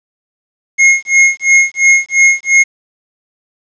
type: tone with tremolo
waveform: square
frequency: 2154 Hz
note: C7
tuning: 50 cents sharp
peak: -4 dBFS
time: 0.78-2.64 s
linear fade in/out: 20 ms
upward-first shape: sine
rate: 2.9 Hz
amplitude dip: 100%
effects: resampled to 16000 Hz + 7-bit